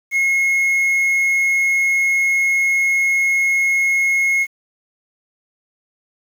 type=tone with quantisation; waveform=triangle; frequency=2165 Hz; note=C#7; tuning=41 cents flat; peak=-12 dBFS; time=0.11-4.47 s; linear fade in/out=50 ms; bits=7; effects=none